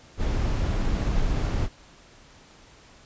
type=noise; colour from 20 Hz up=brown; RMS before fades=-24 dBFS; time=0.17-1.69 s; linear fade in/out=50 ms; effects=pink hiss -52 dBFS RMS until 3.05 s + resampled to 16000 Hz